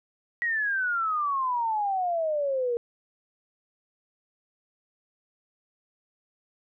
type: exponential sweep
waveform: sine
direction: down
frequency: 1925 to 466.2 Hz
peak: -24 dBFS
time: 0.42-2.77 s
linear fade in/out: 0 ms
effects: none